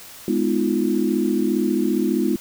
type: chord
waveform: sine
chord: F half-diminished seventh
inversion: first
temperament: just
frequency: 209.5 / 251.4 / 314.3 / 349.2 Hz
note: Ab3 / Cb4 / Eb4 / F4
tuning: +15 / +31 / +18 / 0 cents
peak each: -23 dBFS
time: 0.28-2.36 s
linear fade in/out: 2 ms
effects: white hiss -41 dBFS RMS until 2.4 s